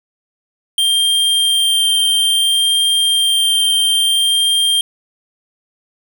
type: tone with vibrato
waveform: square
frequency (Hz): 3175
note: G7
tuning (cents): +21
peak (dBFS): -12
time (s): 0.78-4.81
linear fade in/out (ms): 2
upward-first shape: sine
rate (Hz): 0.59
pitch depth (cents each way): 9
effects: none